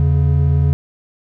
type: tone pair together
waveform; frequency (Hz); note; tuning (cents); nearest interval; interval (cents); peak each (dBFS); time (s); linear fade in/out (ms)
triangle; 82.48 / 140.2; E2 / C#3; +2 / +20; major sixth; 918; -12; 0-0.73; 0
effects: none

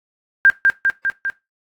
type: tone with echo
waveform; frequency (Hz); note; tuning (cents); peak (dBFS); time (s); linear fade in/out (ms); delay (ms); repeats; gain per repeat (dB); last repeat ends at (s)
sine; 1592; G6; +26; -7; 0.45-0.5; 0; 200; 4; -3; 1.3
effects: noise-tail reverb RT60 0.2 s tail -17 dB re dry + AAC 64 kbps

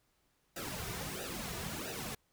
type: noise with flanger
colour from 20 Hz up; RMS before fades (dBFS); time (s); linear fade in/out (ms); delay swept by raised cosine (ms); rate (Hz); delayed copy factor
pink; -41; 0.56-2.15; 5; 0.91 to 3.71; 1.5; -0.85
effects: pink hiss -75 dBFS RMS until 2.32 s

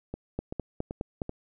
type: two click trains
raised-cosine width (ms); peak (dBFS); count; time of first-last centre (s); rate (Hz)
2; -21 / -17; 4 / 5; 0.14-1.294 / 0.39-1.218; 2.6 / 4.83
effects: none

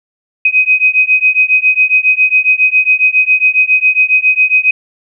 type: beating tone pair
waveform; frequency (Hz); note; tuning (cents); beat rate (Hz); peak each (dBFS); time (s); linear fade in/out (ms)
sine; 2513 / 2520.3; D#7 / D#7; +17 / +22; 7.3; -10; 0.45-4.71; 5
effects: none

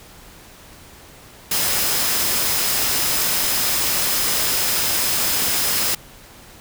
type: tone in noise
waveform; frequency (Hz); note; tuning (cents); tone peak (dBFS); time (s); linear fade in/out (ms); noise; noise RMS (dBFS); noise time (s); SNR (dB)
sine; 5090; D#8; +39; -29; 1.51-5.95; 5; white; -20; 1.51-5.95; -12
effects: pink hiss -44 dBFS RMS until 6.6 s

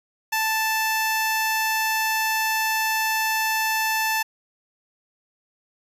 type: tone with notch filter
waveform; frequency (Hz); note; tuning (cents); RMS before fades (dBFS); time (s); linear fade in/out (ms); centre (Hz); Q
10% pulse; 880; A5; 0; -23; 0.32-4.23; 10; 3900; 1.5
effects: resampled to 32000 Hz

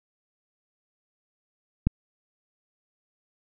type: click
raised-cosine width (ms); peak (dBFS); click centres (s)
5; -8; 1.87
effects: none

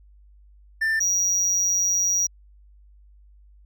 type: tone pair in turn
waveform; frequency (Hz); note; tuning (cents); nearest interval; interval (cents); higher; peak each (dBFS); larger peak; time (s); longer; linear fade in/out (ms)
triangle; 1783 / 5756; A6 / F#8; +22 / -49; octave + minor sixth; 2029; second; -18; neither; 0.81-1 / 1-2.27; second; 10
effects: added 50 Hz sine -49 dBFS peak until 3.65 s

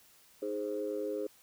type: chord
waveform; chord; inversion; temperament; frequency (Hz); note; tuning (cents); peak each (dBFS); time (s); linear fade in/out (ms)
sine; Ab major; second; equal; 311.1 / 415.3 / 523.3; Eb4 / Ab4 / C5; 0 / 0 / 0; -39 / -35 / -37; 0.42-1.27; 5
effects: tanh soft clip ceiling -25 dBFS + white hiss -62 dBFS RMS until 1.42 s

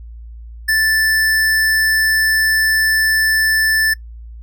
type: tone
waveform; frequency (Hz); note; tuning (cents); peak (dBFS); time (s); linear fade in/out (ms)
square; 1760; A6; 0; -13; 0.68-3.94; 10
effects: noise-tail reverb RT60 0.1 s tail -22 dB re dry + added 57 Hz sine -31 dBFS peak until 4.42 s

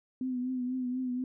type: tone with vibrato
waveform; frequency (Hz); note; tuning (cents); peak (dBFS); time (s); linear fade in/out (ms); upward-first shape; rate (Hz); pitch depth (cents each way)
sine; 252.9; B3; +41; -30; 0.21-1.24; 2; triangle; 4.1; 51
effects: none

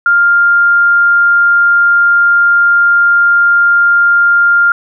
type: tone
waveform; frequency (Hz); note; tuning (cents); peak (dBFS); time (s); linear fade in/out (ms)
sine; 1400; F6; +4; -5; 0.06-4.72; 2
effects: none

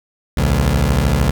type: beating tone pair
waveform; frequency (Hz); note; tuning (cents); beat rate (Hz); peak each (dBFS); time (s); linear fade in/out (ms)
20% pulse; 61.74 / 74.74; B1 / D2; 0 / +31; 13; -11; 0.37-1.31; 5
effects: none

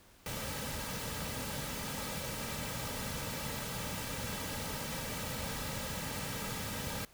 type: noise with comb filter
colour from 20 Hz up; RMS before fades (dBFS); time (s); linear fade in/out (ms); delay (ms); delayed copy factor
pink; -39; 0.26-7.05; 2; 2.8; -0.6
effects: pink hiss -61 dBFS RMS until 7.13 s

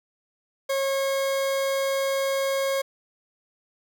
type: tone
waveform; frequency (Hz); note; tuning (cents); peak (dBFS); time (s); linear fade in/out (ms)
40% pulse; 544; C#5; -33; -22; 0.69-2.82; 10
effects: 9-bit

